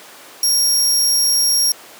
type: tone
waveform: 25% pulse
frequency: 5588 Hz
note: F8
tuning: in tune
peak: -8 dBFS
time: 0.43-1.72 s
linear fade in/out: 2 ms
effects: pink hiss -39 dBFS RMS until 1.99 s + high-pass 400 Hz 12 dB/octave